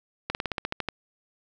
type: slowing click train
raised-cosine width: 0.3 ms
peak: -12 dBFS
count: 10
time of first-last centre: 0.3-0.887 s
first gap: 49 ms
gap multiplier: 1.07
effects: none